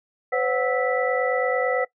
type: tone cluster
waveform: sine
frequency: 507 / 556 / 735 / 1310 / 1972 Hz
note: B4 / C#5 / F#5 / E6 / B6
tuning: +45 / +5 / -12 / -11 / -3 cents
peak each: -23 / -28 / -27 / -30 / -28 dBFS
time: 0.32-1.85 s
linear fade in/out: 10 ms
effects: noise-tail reverb RT60 0.1 s tail -19 dB re dry